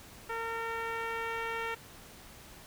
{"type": "tone with low-pass filter sweep", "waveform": "10% pulse", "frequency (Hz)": 456.6, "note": "A#4", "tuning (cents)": -36, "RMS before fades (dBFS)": -36, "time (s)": [0.29, 1.75], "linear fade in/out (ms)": 10, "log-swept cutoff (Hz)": [1700, 2700], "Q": 1, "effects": ["pink hiss -52 dBFS RMS until 2.66 s"]}